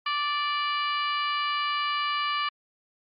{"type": "harmonic tone", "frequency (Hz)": 585, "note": "D5", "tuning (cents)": -7, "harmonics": [2, 3, 4, 5, 6, 7, 8], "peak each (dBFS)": [-27, -35, -34, -33, -45, -41, -42], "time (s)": [0.06, 2.49], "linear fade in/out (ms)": 5, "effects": ["Opus 48 kbps"]}